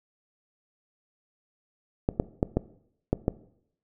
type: clicks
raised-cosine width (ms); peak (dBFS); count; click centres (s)
2; -9; 6; 2.089 / 2.199 / 2.429 / 2.57 / 3.13 / 3.281
effects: noise-tail reverb RT60 0.7 s tail -18 dB re dry